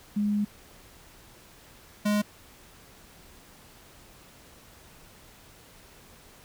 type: tone pair in turn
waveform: sine / square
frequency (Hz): 207 / 208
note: G#3 / G#3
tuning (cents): -5 / +3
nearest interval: unison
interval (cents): 8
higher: second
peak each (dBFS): -23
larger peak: neither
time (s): 0.16-0.45 / 2.05-2.22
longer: first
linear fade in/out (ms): 10
effects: pink hiss -53 dBFS RMS until 6.44 s